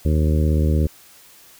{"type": "harmonic tone", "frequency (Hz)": 77, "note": "D#2", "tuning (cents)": -17, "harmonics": [1, 2, 3, 4, 5, 6, 7], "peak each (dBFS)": [-16, -22, -26, -28, -30, -32, -33], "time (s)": [0.05, 0.87], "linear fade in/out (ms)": 5, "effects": ["white hiss -48 dBFS RMS until 1.59 s"]}